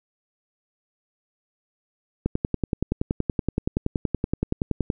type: click train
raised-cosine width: 3 ms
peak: -9 dBFS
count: 29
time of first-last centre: 2.26-4.902 s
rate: 10.6 Hz
effects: none